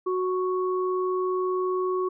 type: tone pair together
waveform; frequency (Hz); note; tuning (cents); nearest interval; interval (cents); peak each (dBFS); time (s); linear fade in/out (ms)
sine; 369.1 / 1108.7; F#4 / C#6; -4 / 0; octave + perfect fifth; 1904; -24 / -30; 0.06-2.09; 10
effects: none